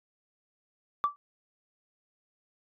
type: tone with exponential decay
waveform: sine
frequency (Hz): 1162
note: D6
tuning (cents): -19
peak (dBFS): -18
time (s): 1.04-1.16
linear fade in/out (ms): 0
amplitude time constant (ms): 25
effects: tanh soft clip ceiling -17 dBFS